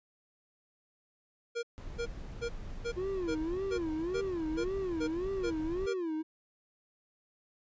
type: tone bursts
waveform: square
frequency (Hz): 470.7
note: A#4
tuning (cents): +17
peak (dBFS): -33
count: 11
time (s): 1.55-5.941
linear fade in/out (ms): 20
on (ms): 81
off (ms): 350
type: noise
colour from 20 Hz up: brown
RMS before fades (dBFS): -43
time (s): 1.78-5.86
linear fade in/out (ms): 0
type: tone with vibrato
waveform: triangle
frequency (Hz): 349.2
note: F4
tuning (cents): 0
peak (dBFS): -30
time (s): 2.96-6.23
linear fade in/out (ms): 20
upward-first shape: sine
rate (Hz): 1.8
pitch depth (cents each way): 200
effects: resampled to 16000 Hz